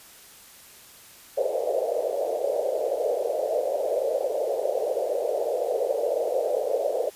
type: band-pass noise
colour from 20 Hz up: pink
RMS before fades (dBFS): -26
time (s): 1.37-7.1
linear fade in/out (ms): 10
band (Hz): 470 to 630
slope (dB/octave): 48
effects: white hiss -49 dBFS RMS until 7.15 s + resampled to 32000 Hz